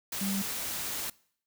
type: tone in noise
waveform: sine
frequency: 196 Hz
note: G3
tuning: in tune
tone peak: -30 dBFS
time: 0.21-0.42 s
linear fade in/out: 5 ms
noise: white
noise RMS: -35 dBFS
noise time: 0.12-1.1 s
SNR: +2 dB
effects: noise-tail reverb RT60 0.6 s tail -23 dB re dry